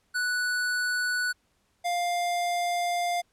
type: tone pair in turn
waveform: square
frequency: 1480 / 701.1 Hz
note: F#6 / F5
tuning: 0 / +7 cents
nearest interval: octave + minor second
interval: 1293 cents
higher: first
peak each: -26 dBFS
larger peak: neither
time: 0.14-1.33 / 1.84-3.22 s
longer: second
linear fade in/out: 20 ms
effects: pink hiss -70 dBFS RMS until 3.32 s + low-pass 11000 Hz 12 dB/octave